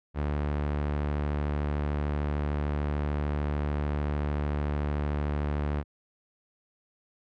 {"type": "tone", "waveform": "sawtooth", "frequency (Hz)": 73.42, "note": "D2", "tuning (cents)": 0, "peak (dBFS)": -23, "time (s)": [0.14, 5.84], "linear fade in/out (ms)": 50, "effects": ["low-pass 2000 Hz 12 dB/octave"]}